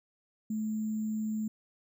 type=tone with sample-and-hold; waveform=sine; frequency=216.5 Hz; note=A3; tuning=28 cents flat; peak=-30 dBFS; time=0.5-1.48 s; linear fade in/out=5 ms; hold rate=7350 Hz; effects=none